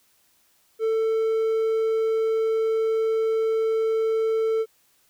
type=tone; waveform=triangle; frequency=444.8 Hz; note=A4; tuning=19 cents sharp; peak=-18 dBFS; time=0.79-4.66 s; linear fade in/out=50 ms; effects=white hiss -63 dBFS RMS until 5.09 s